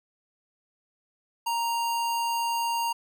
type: tone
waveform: square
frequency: 932.3 Hz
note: A#5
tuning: in tune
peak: -26 dBFS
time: 1.46-2.93 s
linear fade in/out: 10 ms
effects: none